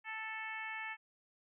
harmonic tone, 440 Hz, A4, in tune, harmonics 2 / 3 / 4 / 5 / 6 / 7, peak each -47 / -51 / -44 / -45 / -49 / -58 dBFS, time 0.04-0.97 s, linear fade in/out 50 ms, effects none

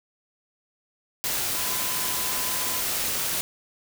sine tone in noise, 1013 Hz, B5, 44 cents sharp, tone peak -38 dBFS, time 1.57-2.81 s, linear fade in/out 0 ms, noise white, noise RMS -27 dBFS, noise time 1.24-3.41 s, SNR -14 dB, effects none

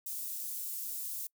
white high-pass noise, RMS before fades -39 dBFS, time 0.06-1.27 s, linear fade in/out 5 ms, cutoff 9000 Hz, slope 12 dB/octave, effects noise-tail reverb RT60 0.1 s tail -26 dB re dry

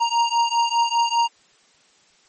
square beating tone pair, 932.3 / 937.3 Hz, A#5 / A#5, 0 / +9 cents, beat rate 5 Hz, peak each -21 dBFS, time 0-1.28 s, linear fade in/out 20 ms, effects white hiss -57 dBFS RMS until 2.28 s + MP3 32 kbps

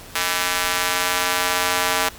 square tone with high-pass filter sweep, 90 Hz, F#2, 47 cents flat, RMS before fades -21 dBFS, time 0.15-2.09 s, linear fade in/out 5 ms, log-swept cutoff 1400 to 890 Hz, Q 0.77, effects pink hiss -40 dBFS RMS until 2.18 s + MP3 96 kbps

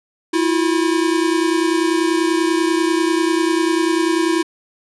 square tone pair together, 326.2 / 356.4 Hz, E4 / F4, -18 / +35 cents, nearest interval major second, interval 153 cents, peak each -17 / -20 dBFS, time 0.33-4.43 s, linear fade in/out 10 ms, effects resampled to 24000 Hz

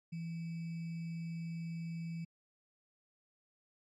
sine tone with sample-and-hold, 166.1 Hz, E3, 13 cents sharp, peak -38 dBFS, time 0.12-2.25 s, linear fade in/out 10 ms, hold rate 2450 Hz, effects low-pass 6000 Hz 12 dB/octave + MP3 96 kbps

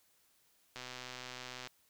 click train, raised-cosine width 0.2 ms, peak -27 dBFS, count 116, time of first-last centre 0.76-1.673 s, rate 126 Hz, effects white hiss -71 dBFS RMS until 1.89 s

